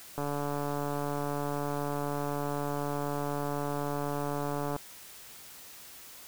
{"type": "click train", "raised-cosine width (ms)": 1, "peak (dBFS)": -20, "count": 661, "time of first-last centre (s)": [0.18, 4.763], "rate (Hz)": 144, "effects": ["white hiss -49 dBFS RMS until 6.27 s"]}